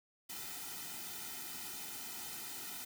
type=noise with comb filter; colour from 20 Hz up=white; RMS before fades=-45 dBFS; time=0.29-2.85 s; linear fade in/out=10 ms; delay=1.8 ms; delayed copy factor=-1; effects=none